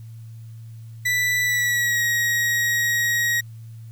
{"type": "tone with pitch glide", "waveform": "40% pulse", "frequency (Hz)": [1975.5, 1893.9], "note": ["B6", "A#6"], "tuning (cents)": [0, 27], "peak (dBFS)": -18, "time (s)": [1.05, 3.41], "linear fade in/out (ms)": 10, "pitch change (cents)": -73, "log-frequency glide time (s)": [1.43, 2.03], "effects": ["added 113 Hz sine -36 dBFS peak until 3.91 s", "white hiss -60 dBFS RMS until 3.91 s"]}